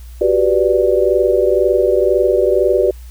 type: chord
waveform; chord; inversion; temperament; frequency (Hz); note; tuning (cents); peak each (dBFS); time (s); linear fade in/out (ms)
sine; G major seventh; third; equal; 370 / 392 / 493.9 / 587.3; F#4 / G4 / B4 / D5; 0 / 0 / 0 / 0; -16; 0.21-2.91; 5
effects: added 60 Hz sine -31 dBFS peak until 3.1 s + white hiss -48 dBFS RMS until 3.1 s